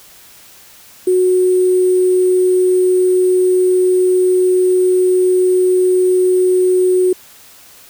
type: tone with sample-and-hold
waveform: sine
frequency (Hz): 367.1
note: F#4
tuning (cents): -14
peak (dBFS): -9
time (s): 1.07-7.13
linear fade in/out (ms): 5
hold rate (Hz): 8820
effects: white hiss -42 dBFS RMS until 7.89 s